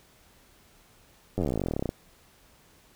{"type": "slowing click train", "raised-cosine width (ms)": 2, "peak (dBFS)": -15, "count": 27, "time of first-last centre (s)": [1.38, 1.891], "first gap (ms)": 10, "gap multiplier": 1.05, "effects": ["pink hiss -59 dBFS RMS until 2.95 s"]}